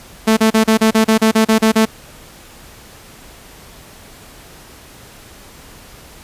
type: tone bursts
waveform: sawtooth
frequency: 220.6 Hz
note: A3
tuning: 5 cents sharp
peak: -5 dBFS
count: 12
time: 0.27-1.855 s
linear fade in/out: 10 ms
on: 100 ms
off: 35 ms
effects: pink hiss -40 dBFS RMS until 6.23 s + resampled to 32000 Hz